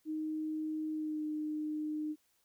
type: tone with pitch glide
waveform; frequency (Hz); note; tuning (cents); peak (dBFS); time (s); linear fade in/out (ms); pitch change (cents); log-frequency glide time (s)
sine; 311.1 to 305.2; D#4 to D#4; 0 to -33; -34; 0.05-2.16; 50; -33; 0.91-1.24
effects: white hiss -74 dBFS RMS until 2.44 s